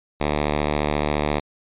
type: tone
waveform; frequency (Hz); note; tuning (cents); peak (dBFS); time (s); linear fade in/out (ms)
5% pulse; 74.4; D2; +23; -9; 0.2-1.4; 10
effects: resampled to 8000 Hz